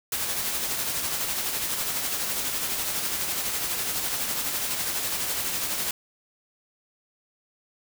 white noise with tremolo, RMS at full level -27 dBFS, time 0.12-5.91 s, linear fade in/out 2 ms, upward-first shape sine, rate 12 Hz, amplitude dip 35%, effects none

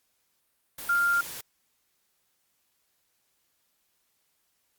sine tone in noise, 1396.9 Hz, F6, in tune, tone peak -21 dBFS, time 0.89-1.21 s, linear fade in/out 5 ms, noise white, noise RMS -39 dBFS, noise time 0.78-1.41 s, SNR +15 dB, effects white hiss -73 dBFS RMS until 4.78 s + Opus 48 kbps

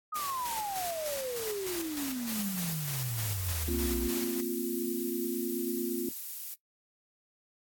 sine exponential sweep, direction down, 1262 to 55.8 Hz, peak -33 dBFS, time 0.12-4.08 s, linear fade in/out 10 ms
white noise with tremolo, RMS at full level -38 dBFS, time 0.15-4.41 s, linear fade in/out 10 ms, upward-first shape square, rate 3.3 Hz, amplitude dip 45%
violet noise, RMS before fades -39 dBFS, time 2.29-6.54 s, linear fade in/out 0 ms
sine chord, Bb suspended second, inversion none, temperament just, 233.1 / 262.2 / 349.6 Hz, Bb3 / C4 / F4, 0 / +4 / +2 cents, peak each -36 / -36 / -33 dBFS, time 3.68-6.09 s, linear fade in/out 2 ms
effects noise-tail reverb RT60 0.1 s tail -17 dB re dry + AAC 64 kbps

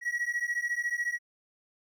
triangle beating tone pair, 1911 / 1925 Hz, A#6 / B6, +43 / -45 cents, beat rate 14 Hz, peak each -30 dBFS, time 0.01-1.19 s, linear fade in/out 50 ms, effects none

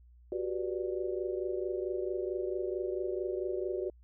sine chord, G major seventh, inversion third, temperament just, 367.5 / 392 / 490 / 588 Hz, F#4 / G4 / B4 / D5, -12 / 0 / -14 / +2 cents, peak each -34 / -38 / -40 / -40 dBFS, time 0.32-3.9 s, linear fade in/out 2 ms, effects added 60 Hz sine -55 dBFS peak until 4.03 s

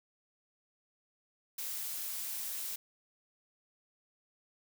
blue noise, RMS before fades -39 dBFS, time 1.58-2.76 s, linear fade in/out 5 ms, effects none

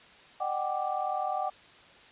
sine tone cluster, 608 / 750 / 790 / 1176 Hz, D#5 / F#5 / G5 / D6, -40 / +23 / +13 / +2 cents, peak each -37 / -31 / -34 / -37 dBFS, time 0.4-1.5 s, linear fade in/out 10 ms, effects white hiss -54 dBFS RMS until 2.11 s + resampled to 8000 Hz

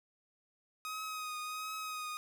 sawtooth tone with vibrato, 1256 Hz, D#6, 16 cents sharp, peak -35 dBFS, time 0.85-2.17 s, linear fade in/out 0 ms, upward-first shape triangle, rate 1.4 Hz, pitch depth 33 cents each way, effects none

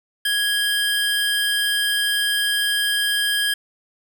square tone pair together, 1661.2 / 3171 Hz, G#6 / G7, 0 / +19 cents, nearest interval major seventh, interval 1119 cents, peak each -22 dBFS, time 0.25-3.54 s, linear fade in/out 5 ms, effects none

